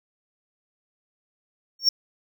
triangle tone with exponential growth, 5500 Hz, F8, 27 cents flat, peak -11 dBFS, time 1.79-1.89 s, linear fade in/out 5 ms, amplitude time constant 20 ms, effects none

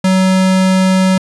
square tone, 187.9 Hz, F#3, 27 cents sharp, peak -9 dBFS, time 0.04-1.18 s, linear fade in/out 5 ms, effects resampled to 24000 Hz

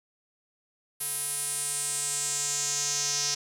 square tone with band-pass filter sweep, 144.6 Hz, D3, 27 cents flat, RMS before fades -30 dBFS, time 1-3.35 s, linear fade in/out 10 ms, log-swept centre 11000 to 5700 Hz, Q 4.3, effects none

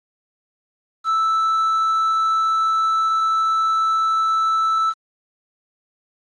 triangle tone with quantisation, 1317 Hz, E6, 2 cents flat, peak -14 dBFS, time 1.04-4.94 s, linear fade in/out 50 ms, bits 7, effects low-pass 6000 Hz 12 dB/octave + AAC 32 kbps

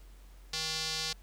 square tone with band-pass filter, 158.7 Hz, D#3, 35 cents sharp, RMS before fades -35 dBFS, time 0.53-1.13 s, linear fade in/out 5 ms, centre 4700 Hz, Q 2.3, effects added 46 Hz sine -50 dBFS peak until 1.22 s + pink hiss -63 dBFS RMS until 1.22 s

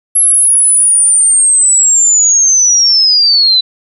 sine linear sweep, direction down, 11175 to 3951 Hz, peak -5 dBFS, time 0.15-3.61 s, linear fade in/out 10 ms, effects none

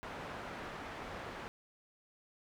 white low-pass noise, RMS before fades -45 dBFS, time 0.03-1.48 s, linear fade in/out 0 ms, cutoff 1400 Hz, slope 12 dB/octave, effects none

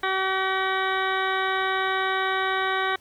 harmonic tone, 380.6 Hz, F#4, 49 cents sharp, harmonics 1 / 2 / 3 / 4 / 5 / 6 / 8 / 9 / 10, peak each -30 / -29 / -28 / -29 / -30 / -35 / -39 / -41 / -35 dBFS, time 0.03-2.96 s, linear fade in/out 5 ms, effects pink hiss -56 dBFS RMS until 3 s

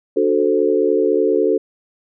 sine chord, D dominant seventh, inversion none, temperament equal with one note detuned, 295.9 / 370 / 440 / 523.3 Hz, D4 / F#4 / A4 / C5, +13 / 0 / 0 / 0 cents, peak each -21 / -18 / -16 / -22 dBFS, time 0.16-1.58 s, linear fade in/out 10 ms, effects none

